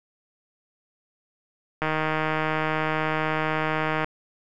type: click train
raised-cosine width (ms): 0.5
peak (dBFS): -10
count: 348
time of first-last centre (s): 1.82-4.044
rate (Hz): 156
effects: none